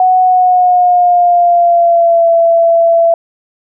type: tone with pitch glide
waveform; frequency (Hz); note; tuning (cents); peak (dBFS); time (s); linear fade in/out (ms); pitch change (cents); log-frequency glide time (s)
sine; 740 to 670.8; F#5 to E5; 0 to +30; -5; 0-3.14; 2; -170; 0.2-2.28
effects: none